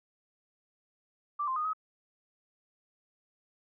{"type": "tone with pitch steps", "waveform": "sine", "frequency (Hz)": [1173, 1046, 1231, 1270], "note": ["D6", "C6", "D#6", "D#6"], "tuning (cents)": [-2, -1, -19, 35], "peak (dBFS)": -29, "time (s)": [1.39, 1.734], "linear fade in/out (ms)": 10, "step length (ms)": 86, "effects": []}